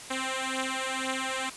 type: beating tone pair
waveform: 5% pulse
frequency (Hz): 261.6 / 263.6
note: C4 / C4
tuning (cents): 0 / +13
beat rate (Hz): 2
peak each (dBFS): -21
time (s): 0.1-1.5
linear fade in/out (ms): 10
effects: white hiss -43 dBFS RMS until 1.56 s + resampled to 24000 Hz